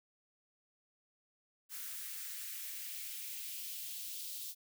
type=noise with high-pass filter sweep; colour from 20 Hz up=blue; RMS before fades=-44 dBFS; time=1.69-4.55 s; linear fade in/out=50 ms; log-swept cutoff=1400 to 3700 Hz; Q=1.8; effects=none